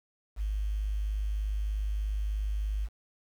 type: tone with quantisation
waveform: sine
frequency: 51.6 Hz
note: G#1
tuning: 10 cents flat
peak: -28 dBFS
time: 0.36-2.89 s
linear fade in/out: 50 ms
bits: 9
effects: none